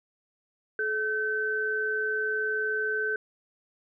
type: tone pair together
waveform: sine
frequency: 430.3 / 1533.4 Hz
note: A4 / G6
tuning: -39 / -39 cents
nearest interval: octave + minor seventh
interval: 2200 cents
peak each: -31 / -27 dBFS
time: 0.79-3.16 s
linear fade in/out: 2 ms
effects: none